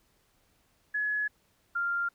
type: tone pair in turn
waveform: sine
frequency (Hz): 1695 / 1393.7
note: G#6 / F6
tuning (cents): +35 / -4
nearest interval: minor third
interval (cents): 339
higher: first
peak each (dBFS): -27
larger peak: neither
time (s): 0.94-1.28 / 1.75-2.09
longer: neither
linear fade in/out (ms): 10
effects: pink hiss -69 dBFS RMS until 2.14 s